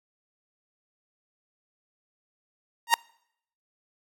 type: tone with exponential growth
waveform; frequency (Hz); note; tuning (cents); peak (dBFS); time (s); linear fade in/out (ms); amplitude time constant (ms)
sawtooth; 932.3; A#5; 0; -9; 2.87-2.94; 1; 15
effects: noise-tail reverb RT60 0.7 s tail -26 dB re dry + AAC 64 kbps